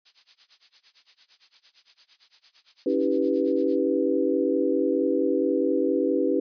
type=noise with tremolo; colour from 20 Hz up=violet; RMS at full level=-38 dBFS; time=0.05-3.79 s; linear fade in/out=10 ms; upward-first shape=sine; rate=8.8 Hz; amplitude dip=95%
type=chord; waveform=sine; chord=C# half-diminished seventh; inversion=none; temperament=equal with one note detuned; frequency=277.2 / 321.7 / 392 / 493.9 Hz; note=C#4 / E4 / G4 / B4; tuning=0 / -42 / 0 / 0 cents; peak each=-26 dBFS; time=2.86-6.4 s; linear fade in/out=5 ms
effects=resampled to 11025 Hz